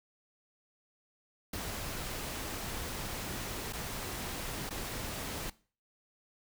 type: noise with dropouts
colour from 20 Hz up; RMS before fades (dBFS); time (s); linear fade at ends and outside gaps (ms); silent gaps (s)
pink; -39; 1.53-5.5; 5; 3.726-3.732 / 4.694-4.706
effects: noise-tail reverb RT60 0.4 s tail -20 dB re dry